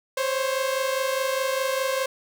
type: tone pair together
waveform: sawtooth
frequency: 523.3 / 548.2 Hz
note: C5 / C#5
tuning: 0 / -19 cents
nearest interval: minor second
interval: 81 cents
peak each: -21 / -24 dBFS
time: 0.17-2.06 s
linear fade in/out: 5 ms
effects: none